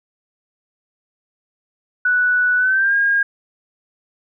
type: tone with pitch glide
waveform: sine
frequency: 1480 to 1623.3 Hz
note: F#6 to G#6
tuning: 0 to -40 cents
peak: -13 dBFS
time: 2.05-3.23 s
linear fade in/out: 5 ms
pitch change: +160 cents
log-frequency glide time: 2.57-2.95 s
effects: none